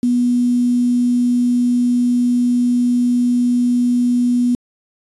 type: tone with quantisation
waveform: sine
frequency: 244.2 Hz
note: B3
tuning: 19 cents flat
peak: -12 dBFS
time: 0.03-4.55 s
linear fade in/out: 2 ms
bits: 6
effects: resampled to 24000 Hz